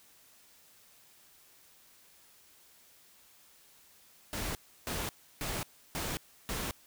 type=noise bursts; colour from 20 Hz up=pink; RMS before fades=-36 dBFS; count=5; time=4.33-6.71 s; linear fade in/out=0 ms; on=220 ms; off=320 ms; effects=white hiss -61 dBFS RMS until 6.86 s